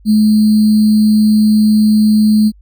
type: tone with sample-and-hold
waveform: sine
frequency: 214 Hz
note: A3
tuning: 48 cents flat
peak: -6 dBFS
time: 0.05-2.52 s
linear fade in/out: 50 ms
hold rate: 4410 Hz
effects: added 50 Hz sine -40 dBFS peak until 2.61 s